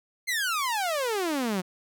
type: exponential sweep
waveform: sawtooth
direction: down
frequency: 2135 to 175.7 Hz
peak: -22 dBFS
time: 0.27-1.62 s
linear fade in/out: 20 ms
effects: none